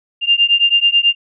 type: beating tone pair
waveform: sine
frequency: 2794 / 2803.2 Hz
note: F7 / F7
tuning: 0 / +6 cents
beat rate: 9.2 Hz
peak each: -13 dBFS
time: 0.21-1.15 s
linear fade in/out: 50 ms
effects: none